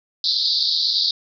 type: band-pass noise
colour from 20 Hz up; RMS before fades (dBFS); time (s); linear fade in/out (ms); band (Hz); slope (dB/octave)
white; -20; 0.24-1.11; 2; 3700 to 4900; 96
effects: none